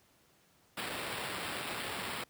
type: noise with sample-and-hold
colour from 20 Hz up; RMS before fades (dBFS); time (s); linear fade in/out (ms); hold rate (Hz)
white; -39; 0.77-2.24; 5; 6300
effects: pink hiss -67 dBFS RMS until 2.29 s + high-pass 80 Hz 12 dB/octave